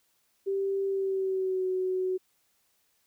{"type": "tone with pitch glide", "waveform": "sine", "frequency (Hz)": [391.3, 371.7], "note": ["G4", "F#4"], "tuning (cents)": [-3, 8], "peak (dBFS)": -26, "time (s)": [0.46, 2.18], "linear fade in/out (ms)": 20, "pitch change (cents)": -89, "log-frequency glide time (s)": [0.86, 1.66], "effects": ["white hiss -71 dBFS RMS until 3.06 s"]}